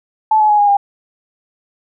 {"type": "tone with pitch steps", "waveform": "sine", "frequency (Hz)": [869, 852.6, 836.5, 820.7, 805.2], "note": ["A5", "G#5", "G#5", "G#5", "G5"], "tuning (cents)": [-22, 45, 12, -21, 46], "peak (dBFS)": -8, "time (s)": [0.31, 0.77], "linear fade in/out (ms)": 5, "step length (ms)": 92, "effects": []}